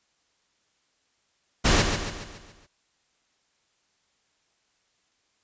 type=noise with echo; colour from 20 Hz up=pink; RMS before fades=-19 dBFS; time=1.64-1.83 s; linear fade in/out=20 ms; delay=140 ms; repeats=6; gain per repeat=-6 dB; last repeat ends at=2.67 s; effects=white hiss -70 dBFS RMS until 5.43 s + resampled to 16000 Hz